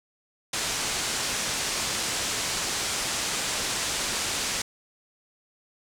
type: low-pass noise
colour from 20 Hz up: white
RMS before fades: -29 dBFS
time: 0.53-4.62 s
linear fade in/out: 5 ms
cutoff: 8400 Hz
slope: 24 dB/octave
effects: none